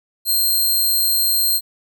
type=tone; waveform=5% pulse; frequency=4186 Hz; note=C8; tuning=in tune; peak=-8 dBFS; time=0.25-1.61 s; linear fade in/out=50 ms; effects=none